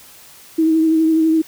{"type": "tone with vibrato", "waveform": "sine", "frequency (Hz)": 320.2, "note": "D#4", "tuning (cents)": 50, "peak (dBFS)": -11, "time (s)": [0.58, 1.42], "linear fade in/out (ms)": 10, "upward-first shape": "triangle", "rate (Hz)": 12, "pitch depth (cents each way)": 30, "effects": ["white hiss -43 dBFS RMS until 1.47 s"]}